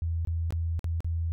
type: tone with dropouts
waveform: sine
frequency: 82.9 Hz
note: E2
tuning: 10 cents sharp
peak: -26 dBFS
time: 0.02-1.32 s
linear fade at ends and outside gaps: 0 ms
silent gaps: 0.25-0.273 / 0.506-0.524 / 0.793-0.843 / 1.005-1.045 s
effects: none